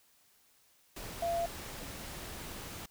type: tone in noise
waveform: sine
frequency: 681 Hz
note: F5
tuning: 44 cents flat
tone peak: -30 dBFS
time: 1.22-1.46 s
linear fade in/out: 5 ms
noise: pink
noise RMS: -44 dBFS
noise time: 0.96-2.86 s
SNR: +11 dB
effects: white hiss -67 dBFS RMS until 2.9 s